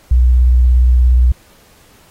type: tone with vibrato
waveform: sine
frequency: 61.74 Hz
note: B1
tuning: in tune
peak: -6 dBFS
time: 0.11-1.32 s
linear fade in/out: 5 ms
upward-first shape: square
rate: 17 Hz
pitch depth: 32 cents each way
effects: pink hiss -48 dBFS RMS until 2.1 s + AAC 48 kbps